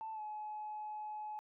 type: tone with pitch glide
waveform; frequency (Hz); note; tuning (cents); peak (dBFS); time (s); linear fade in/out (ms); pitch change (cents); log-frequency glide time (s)
sine; 883 to 850; A5 to G#5; +6 to +40; -40; 0.01-1.39; 0; -66; 0.13-0.21
effects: tanh soft clip ceiling -36 dBFS